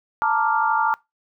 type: chord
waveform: sine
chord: Bb major seventh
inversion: third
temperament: equal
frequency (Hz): 880 / 932.3 / 1174.7 / 1396.9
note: A5 / Bb5 / D6 / F6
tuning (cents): 0 / 0 / 0 / 0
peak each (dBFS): -21 / -24 / -24 / -24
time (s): 0.22-0.94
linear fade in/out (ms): 0
effects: noise-tail reverb RT60 0.2 s tail -23 dB re dry